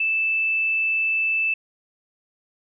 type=tone; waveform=sine; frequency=2637 Hz; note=E7; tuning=in tune; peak=-19 dBFS; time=0-1.54 s; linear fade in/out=5 ms; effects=none